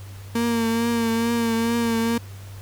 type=tone with vibrato; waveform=35% pulse; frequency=230.9 Hz; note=A#3; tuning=16 cents flat; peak=-18 dBFS; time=0.35-2.18 s; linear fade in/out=5 ms; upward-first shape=triangle; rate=2.3 Hz; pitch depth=37 cents each way; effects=added 98 Hz sine -36 dBFS peak until 2.61 s + pink hiss -47 dBFS RMS until 2.61 s